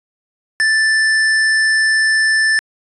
sine tone with hard clipping, 1762 Hz, A6, 2 cents sharp, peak -13 dBFS, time 0.6-2.59 s, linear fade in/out 0 ms, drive 13 dB, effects resampled to 24000 Hz

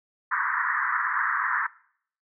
white band-pass noise, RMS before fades -26 dBFS, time 0.31-1.67 s, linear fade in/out 10 ms, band 970 to 1900 Hz, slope 96 dB/octave, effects noise-tail reverb RT60 0.6 s tail -21 dB re dry

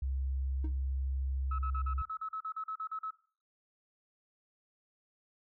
sine tone, 66.8 Hz, C2, 36 cents sharp, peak -31 dBFS, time 0.02-2.02 s, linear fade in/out 5 ms
triangle tone with exponential decay, 311.9 Hz, D#4, 4 cents sharp, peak -33 dBFS, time 0.64-0.73 s, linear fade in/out 5 ms, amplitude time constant 19 ms
sine tone bursts, 1294 Hz, E6, 32 cents flat, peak -35 dBFS, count 14, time 1.51-3.107 s, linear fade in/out 5 ms, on 76 ms, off 41 ms
effects noise-tail reverb RT60 0.5 s tail -19 dB re dry + tanh soft clip ceiling -25 dBFS

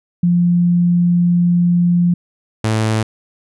sine / sawtooth tone pair in turn, 174.61 / 110 Hz, F3 / A2, 0 / 0 cents, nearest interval minor sixth, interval 800 cents, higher first, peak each -10 dBFS, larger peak neither, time 0.23-2.14 / 2.64-3.03 s, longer first, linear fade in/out 5 ms, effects resampled to 24000 Hz

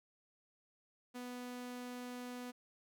sawtooth tone, 247.1 Hz, B3, 1 cent sharp, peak -40 dBFS, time 1.14-2.52 s, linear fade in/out 20 ms, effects none

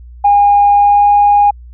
sine tone with pitch glide, 814 to 819.2 Hz, G#5 to G#5, -35 to -24 cents, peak -4 dBFS, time 0.24-1.51 s, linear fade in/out 10 ms, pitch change +11 cents, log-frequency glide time 0.73-1.1 s, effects tanh soft clip ceiling 0 dBFS + added 60 Hz sine -31 dBFS peak until 1.73 s

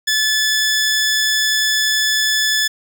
15% pulse tone, 1731 Hz, A6, 29 cents flat, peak -8 dBFS, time 0.07-2.68 s, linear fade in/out 10 ms, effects none

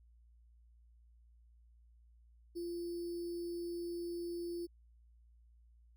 sine tone with sample-and-hold, 344.8 Hz, F4, 22 cents flat, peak -38 dBFS, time 2.55-4.67 s, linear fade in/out 20 ms, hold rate 4900 Hz, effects added 58 Hz sine -61 dBFS peak until 5.96 s

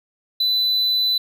triangle tone, 3998 Hz, B7, 20 cents sharp, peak -15 dBFS, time 0.4-1.18 s, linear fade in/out 5 ms, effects none

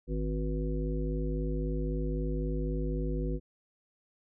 harmonic tone with a mistuned harmonic, 51.91 Hz, G#1, in tune, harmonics 1 / 3 / 5 / 7 / 9, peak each -31 / -36 / -38 / -39 / -41 dBFS, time 0.07-3.4 s, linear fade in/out 50 ms, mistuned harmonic 9, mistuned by +72 cents, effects none

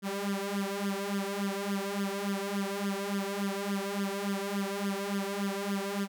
sawtooth tone with flanger, 198.8 Hz, G3, 25 cents sharp, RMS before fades -33 dBFS, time 0.02-6.08 s, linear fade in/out 50 ms, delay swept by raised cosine 0.59 to 3.19 ms, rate 3.5 Hz, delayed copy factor +0.85, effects none

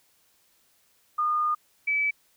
sine tone pair in turn, 1220 / 2299 Hz, D#6 / D7, -34 / -37 cents, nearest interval major seventh, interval 1097 cents, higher second, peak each -22 / -22 dBFS, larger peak neither, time 1.18-1.55 / 1.87-2.11 s, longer first, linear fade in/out 10 ms, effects white hiss -65 dBFS RMS until 2.36 s

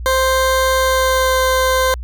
20% pulse tone with pitch glide, 523.3 to 518.5 Hz, C5 to C5, 0 to -16 cents, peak -8 dBFS, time 0.06-1.94 s, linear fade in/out 0 ms, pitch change -16 cents, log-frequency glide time 0.76-1.39 s, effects added 60 Hz sine -24 dBFS peak until 2.03 s

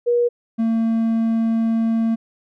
sine / triangle tone pair in turn, 479.7 / 226.4 Hz, A#4 / A3, +50 / +50 cents, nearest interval octave + minor second, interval 1300 cents, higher first, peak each -14 dBFS, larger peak neither, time 0.06-0.29 / 0.58-2.16 s, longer second, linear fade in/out 20 ms, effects none

